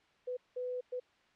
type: tone bursts at uneven times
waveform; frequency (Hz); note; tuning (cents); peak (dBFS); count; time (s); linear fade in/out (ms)
sine; 499.2; B4; +19; -35; 3; 0.27-0.37 / 0.56-0.81 / 0.92-1; 10
effects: white hiss -68 dBFS RMS until 1.35 s + low-pass 3000 Hz 12 dB/octave